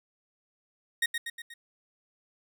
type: tone with echo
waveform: 30% pulse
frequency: 1864.7 Hz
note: A#6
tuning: in tune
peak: -21 dBFS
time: 1.02-1.06 s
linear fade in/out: 5 ms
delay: 120 ms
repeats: 4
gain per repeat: -5 dB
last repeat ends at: 1.54 s
effects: none